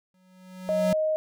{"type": "tone with exponential growth", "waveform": "square", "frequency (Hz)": 185, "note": "F#3", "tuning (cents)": 0, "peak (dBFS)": -23, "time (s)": [0.14, 0.93], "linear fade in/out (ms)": 2, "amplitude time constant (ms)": 170}
{"type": "tone", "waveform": "sine", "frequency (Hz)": 624, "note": "D#5", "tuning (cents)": 5, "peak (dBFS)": -22, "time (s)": [0.69, 1.16], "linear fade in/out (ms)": 0}
{"effects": []}